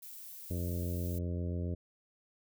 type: noise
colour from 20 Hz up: violet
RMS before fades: -48 dBFS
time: 0.02-1.19 s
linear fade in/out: 10 ms
type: harmonic tone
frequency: 87.31 Hz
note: F2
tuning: in tune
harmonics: 1 / 2 / 3 / 4 / 5 / 6 / 7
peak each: -34 / -40 / -44 / -46 / -48 / -50 / -51 dBFS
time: 0.5-1.75 s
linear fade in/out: 10 ms
effects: none